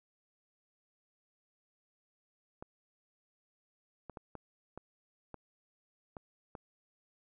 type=clicks; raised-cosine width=1 ms; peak=-30 dBFS; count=8; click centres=2.625 / 4.097 / 4.172 / 4.353 / 4.776 / 5.343 / 6.168 / 6.552 s; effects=none